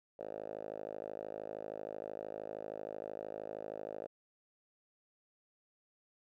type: tone with band-pass filter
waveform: 5% pulse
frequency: 53 Hz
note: G#1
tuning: 36 cents sharp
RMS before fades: -44 dBFS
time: 0.19-4.07 s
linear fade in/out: 5 ms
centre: 560 Hz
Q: 3.4
effects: none